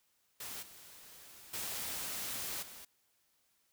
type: noise with level steps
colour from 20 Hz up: white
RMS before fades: -44 / -55 / -40 / -51 dBFS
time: 0.4-2.85 s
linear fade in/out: 5 ms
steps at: 0.62 / 1.53 / 2.62 s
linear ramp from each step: 10 ms
effects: white hiss -75 dBFS RMS until 3.72 s